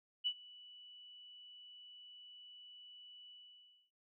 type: tone with ADSR envelope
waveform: sine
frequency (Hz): 2960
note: F#7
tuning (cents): 0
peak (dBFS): -31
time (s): 0.24-3.91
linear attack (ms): 27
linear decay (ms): 64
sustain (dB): -23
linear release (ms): 610
effects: none